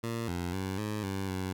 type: tone with pitch steps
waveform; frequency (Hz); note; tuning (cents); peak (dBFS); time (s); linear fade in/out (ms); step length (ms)
15% pulse; 115.6 / 87.7 / 95.1 / 106.3 / 96.8 / 93.5; A#2 / F2 / F#2 / G#2 / G2 / F#2; -14 / +8 / +48 / +41 / -21 / +19; -26; 0.03-1.53; 10; 250
effects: none